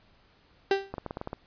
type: tone with exponential decay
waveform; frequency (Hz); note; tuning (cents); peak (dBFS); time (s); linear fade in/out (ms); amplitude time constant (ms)
35% pulse; 392; G4; 0; -17; 0.71-0.93; 2; 47
type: clicks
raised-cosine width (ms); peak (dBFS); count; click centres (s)
1; -20; 8; 0.94 / 0.982 / 1.063 / 1.109 / 1.171 / 1.214 / 1.274 / 1.331
effects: pink hiss -62 dBFS RMS until 1.46 s + resampled to 11025 Hz